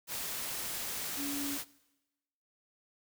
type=tone in noise; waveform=sine; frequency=283.2 Hz; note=C#4; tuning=37 cents sharp; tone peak=-36 dBFS; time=1.16-1.59 s; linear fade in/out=50 ms; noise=white; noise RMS=-38 dBFS; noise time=0.07-1.65 s; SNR=-1 dB; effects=noise-tail reverb RT60 1.0 s tail -21 dB re dry